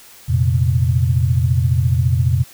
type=chord; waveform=sine; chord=F suspended fourth; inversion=none; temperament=just; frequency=87.31 / 116.41 / 130.96 Hz; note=F2 / Bb2 / C3; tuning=0 / -2 / +2 cents; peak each=-17 dBFS; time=0.28-2.44 s; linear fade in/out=20 ms; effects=white hiss -43 dBFS RMS until 2.53 s